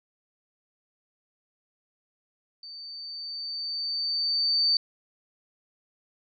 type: tone with level ramp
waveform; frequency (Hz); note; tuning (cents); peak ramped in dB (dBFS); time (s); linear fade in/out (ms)
sine; 4579; D8; -45; -40 to -19; 2.63-4.77; 2
effects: none